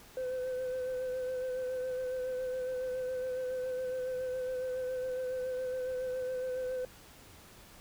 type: tone with vibrato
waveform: sine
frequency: 510 Hz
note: C5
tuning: 44 cents flat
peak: -30 dBFS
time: 0.17-6.85 s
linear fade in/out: 2 ms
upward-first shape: sine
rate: 7.2 Hz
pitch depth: 25 cents each way
effects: tanh soft clip ceiling -32 dBFS + pink hiss -55 dBFS RMS until 7.8 s